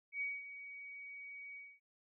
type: tone with ADSR envelope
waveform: sine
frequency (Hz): 2257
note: C#7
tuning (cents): +31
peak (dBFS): -35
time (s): 0.12-1.8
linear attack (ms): 91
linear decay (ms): 210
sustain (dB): -12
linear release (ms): 240
effects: none